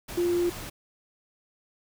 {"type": "tone in noise", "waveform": "sine", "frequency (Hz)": 349.2, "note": "F4", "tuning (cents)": 0, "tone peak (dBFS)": -22, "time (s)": [0.17, 0.5], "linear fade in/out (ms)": 10, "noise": "pink", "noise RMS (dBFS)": -39, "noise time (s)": [0.08, 0.7], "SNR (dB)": 14, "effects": []}